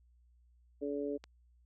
harmonic tone, 143.2 Hz, D3, 43 cents flat, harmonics 2 / 3 / 4, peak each -38 / -37 / -42 dBFS, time 0.81-1.18 s, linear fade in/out 20 ms
click, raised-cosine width 0.2 ms, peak -31 dBFS, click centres 1.24 s
effects added 60 Hz sine -63 dBFS peak until 1.65 s

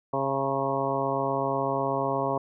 harmonic tone with a mistuned harmonic, 136.3 Hz, C#3, 29 cents flat, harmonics 1 / 2 / 3 / 4 / 5 / 6 / 7 / 8, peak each -35 / -34 / -32 / -31 / -31 / -36 / -32 / -33 dBFS, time 0.13-2.38 s, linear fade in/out 5 ms, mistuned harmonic 6, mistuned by +49 cents, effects none

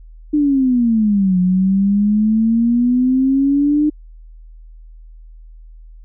sine exponential two-way sweep, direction down then up, 303.5 to 180 to 303.5 Hz, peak -11 dBFS, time 0.33-3.9 s, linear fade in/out 10 ms, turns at 1.39 s, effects added 40 Hz sine -36 dBFS peak until 6.04 s

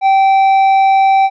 sine tone with tanh clipping, 776 Hz, G5, 18 cents flat, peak -8 dBFS, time 0.01-1.3 s, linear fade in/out 50 ms, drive 7 dB, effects none

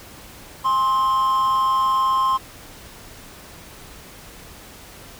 triangle tone with amplitude modulation, 1053 Hz, C6, 11 cents sharp, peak -12 dBFS, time 0.64-2.38 s, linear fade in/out 20 ms, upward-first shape sine, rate 231 Hz, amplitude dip 50%, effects pink hiss -42 dBFS RMS until 5.19 s

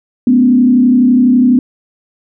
sine tone with frequency modulation, 248.9 Hz, B3, 14 cents sharp, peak -5 dBFS, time 0.27-1.59 s, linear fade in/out 2 ms, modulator 32 Hz, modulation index 0.73, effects none

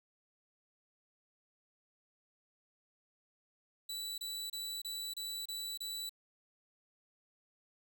sawtooth tone bursts, 3951 Hz, B7, in tune, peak -36 dBFS, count 7, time 3.89-6.094 s, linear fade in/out 5 ms, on 290 ms, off 29 ms, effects none

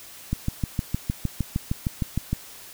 click train, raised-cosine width 5 ms, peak -11 dBFS, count 14, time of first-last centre 0.33-2.33 s, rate 6.5 Hz, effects white hiss -44 dBFS RMS until 2.73 s

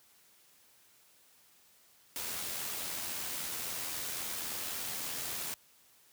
white noise with amplitude modulation, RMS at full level -37 dBFS, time 2.16-5.54 s, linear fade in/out 0 ms, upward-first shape sine, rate 83.7 Hz, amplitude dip 30%, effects white hiss -64 dBFS RMS until 6.12 s + high-pass 60 Hz 12 dB/octave

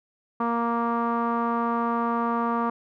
sawtooth tone with low-pass filter, 233.7 Hz, A#3, 5 cents sharp, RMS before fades -25 dBFS, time 0.4-2.7 s, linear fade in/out 5 ms, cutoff 1100 Hz, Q 6, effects none

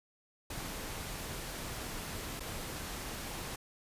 pink noise with dropouts, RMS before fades -41 dBFS, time 0.5-3.56 s, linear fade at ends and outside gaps 5 ms, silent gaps 2.397-2.404 s, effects resampled to 32000 Hz

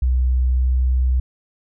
sine tone with pitch glide, 63.1 to 63.47 Hz, B1 to B1, +38 to +48 cents, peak -14 dBFS, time 0.02-1.2 s, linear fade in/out 5 ms, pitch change +10 cents, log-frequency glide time 0.55-0.62 s, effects none

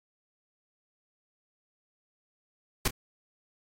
pink noise with echo, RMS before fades -25 dBFS, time 2.85-2.88 s, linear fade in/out 5 ms, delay 27 ms, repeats 1, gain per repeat -14 dB, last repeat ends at 2.907 s, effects AAC 48 kbps

